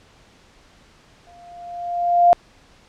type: tone with exponential growth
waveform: sine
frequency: 698.5 Hz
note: F5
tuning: in tune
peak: -7 dBFS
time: 1.27-2.33 s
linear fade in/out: 0 ms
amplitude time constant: 230 ms
effects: pink hiss -52 dBFS RMS until 2.88 s + low-pass 6000 Hz 12 dB/octave